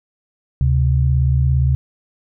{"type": "tone pair together", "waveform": "sine", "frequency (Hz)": [73.42, 130.82], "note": ["D2", "C3"], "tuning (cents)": [0, 0], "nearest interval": "minor seventh", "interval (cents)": 1000, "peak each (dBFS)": -15, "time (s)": [0.61, 1.75], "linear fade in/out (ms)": 0, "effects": []}